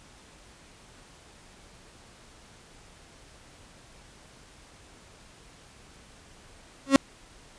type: tone with exponential growth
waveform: 35% pulse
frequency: 272.6 Hz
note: C#4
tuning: 29 cents flat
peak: -8 dBFS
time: 6.86-6.96 s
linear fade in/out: 1 ms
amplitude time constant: 21 ms
effects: pink hiss -53 dBFS RMS until 7.58 s + resampled to 22050 Hz